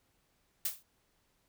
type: noise with exponential decay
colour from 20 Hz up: blue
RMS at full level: -29 dBFS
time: 0.65-0.83 s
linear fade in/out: 5 ms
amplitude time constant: 39 ms
effects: pink hiss -74 dBFS RMS until 1.48 s